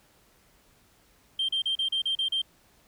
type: tone bursts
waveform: sine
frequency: 3160 Hz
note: G7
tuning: 13 cents sharp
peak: -23 dBFS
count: 8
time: 1.39-2.418 s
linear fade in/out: 5 ms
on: 97 ms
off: 36 ms
effects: tanh soft clip ceiling -21 dBFS + pink hiss -62 dBFS RMS until 2.87 s